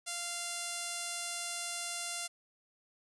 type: tone with low-pass filter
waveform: 5% pulse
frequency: 694 Hz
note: F5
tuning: 11 cents flat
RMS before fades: -39 dBFS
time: 0.06-2.28 s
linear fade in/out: 20 ms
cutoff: 10000 Hz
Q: 2.6
effects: none